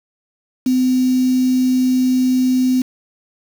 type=tone with quantisation; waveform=sine; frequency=255.3 Hz; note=C4; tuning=42 cents flat; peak=-12 dBFS; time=0.66-2.82 s; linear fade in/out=5 ms; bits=5; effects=none